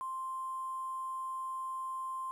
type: tone with quantisation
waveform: sine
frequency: 1050 Hz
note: C6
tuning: 6 cents sharp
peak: -36 dBFS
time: 0.01-2.31 s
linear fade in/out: 0 ms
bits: 10
effects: none